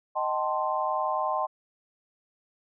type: chord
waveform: sine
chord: A half-diminished seventh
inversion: second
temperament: equal with one note detuned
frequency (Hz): 622.3 / 769.2 / 880 / 1046.5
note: Eb5 / G5 / A5 / C6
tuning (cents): 0 / -33 / 0 / 0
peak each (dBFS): -31 / -31 / -32 / -29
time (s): 0.15-1.47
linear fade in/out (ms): 20
effects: none